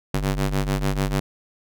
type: ring-modulated tone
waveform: sawtooth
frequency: 97.4 Hz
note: G2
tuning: 11 cents flat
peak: -14 dBFS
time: 0.14-1.2 s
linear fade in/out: 5 ms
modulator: 52.1 Hz
effects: none